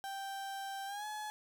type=tone with pitch glide; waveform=35% pulse; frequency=784 to 850 Hz; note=G5 to G#5; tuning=0 to +40 cents; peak=-38 dBFS; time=0.04-1.3 s; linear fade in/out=0 ms; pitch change=+140 cents; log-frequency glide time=0.86-1.06 s; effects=none